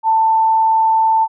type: tone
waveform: sine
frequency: 889 Hz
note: A5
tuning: 18 cents sharp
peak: -10 dBFS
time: 0.03-1.28 s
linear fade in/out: 50 ms
effects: none